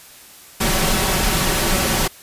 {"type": "noise with comb filter", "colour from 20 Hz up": "pink", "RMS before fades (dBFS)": -18, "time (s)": [0.6, 2.08], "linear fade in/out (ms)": 10, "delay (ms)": 5.3, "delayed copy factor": 0.55, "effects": ["white hiss -43 dBFS RMS until 2.22 s", "resampled to 32000 Hz"]}